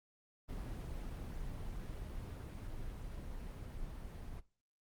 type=noise with level ramp; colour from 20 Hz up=brown; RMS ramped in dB=-42 to -46 dBFS; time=0.48-4.41 s; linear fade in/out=20 ms; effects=noise-tail reverb RT60 0.3 s tail -19 dB re dry + Opus 24 kbps